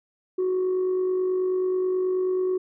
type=tone with amplitude modulation; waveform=sine; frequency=370 Hz; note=F#4; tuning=in tune; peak=-18 dBFS; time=0.38-2.58 s; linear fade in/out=10 ms; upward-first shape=sine; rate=49.3 Hz; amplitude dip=35%; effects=tanh soft clip ceiling -19 dBFS